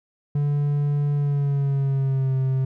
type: tone with pitch glide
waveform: triangle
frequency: 144.9 to 132.11 Hz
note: D3 to C3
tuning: -23 to +17 cents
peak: -17 dBFS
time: 0.35-2.65 s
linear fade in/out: 5 ms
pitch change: -160 cents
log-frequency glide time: 1.14-2.35 s
effects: none